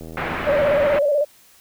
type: click train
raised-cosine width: 2 ms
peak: -23 dBFS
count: 69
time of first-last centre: 0.01-0.851 s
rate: 80.9 Hz
type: low-pass noise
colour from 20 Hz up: white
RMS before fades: -26 dBFS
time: 0.17-0.99 s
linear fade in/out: 2 ms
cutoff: 2100 Hz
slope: 24 dB/octave
type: tone with vibrato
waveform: sine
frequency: 579 Hz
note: D5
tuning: 25 cents flat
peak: -15 dBFS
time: 0.46-1.25 s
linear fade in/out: 20 ms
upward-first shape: square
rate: 16 Hz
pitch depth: 57 cents each way
effects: white hiss -52 dBFS RMS until 1.6 s